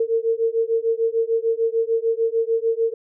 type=beating tone pair; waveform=sine; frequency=452 / 458.7 Hz; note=A4 / A#4; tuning=+47 / -28 cents; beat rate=6.7 Hz; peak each=-21 dBFS; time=0-2.94 s; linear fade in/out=5 ms; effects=none